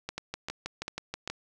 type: two click trains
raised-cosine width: 0.2 ms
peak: -17 / -17 dBFS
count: 4 / 8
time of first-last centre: 0.09-1.276 / 0.18-1.3 s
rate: 2.53 / 6.25 Hz
effects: none